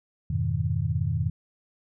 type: chord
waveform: sine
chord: F half-diminished seventh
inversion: none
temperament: equal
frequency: 87.31 / 103.83 / 123.47 / 155.56 Hz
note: F2 / Ab2 / Cb3 / Eb3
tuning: 0 / 0 / 0 / 0 cents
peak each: -29 dBFS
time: 0.3-1.3 s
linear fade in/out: 5 ms
effects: none